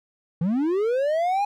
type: linear sweep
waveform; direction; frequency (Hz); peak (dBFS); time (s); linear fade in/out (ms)
triangle; up; 155.56 to 830.6; -18; 0.41-1.45; 5
effects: none